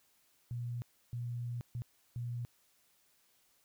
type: tone bursts at uneven times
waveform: sine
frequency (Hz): 120.2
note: B2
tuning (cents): -46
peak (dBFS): -36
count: 4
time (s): 0.51-0.82 / 1.13-1.61 / 1.75-1.82 / 2.16-2.45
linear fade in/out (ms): 0
effects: white hiss -71 dBFS RMS until 3.64 s